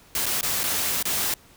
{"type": "noise with dropouts", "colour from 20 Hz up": "white", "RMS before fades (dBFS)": -25, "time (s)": [0.15, 1.34], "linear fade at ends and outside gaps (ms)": 2, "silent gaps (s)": [[0.258, 0.263], [0.411, 0.429], [0.634, 0.638], [1.027, 1.053]], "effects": ["pink hiss -53 dBFS RMS until 1.56 s"]}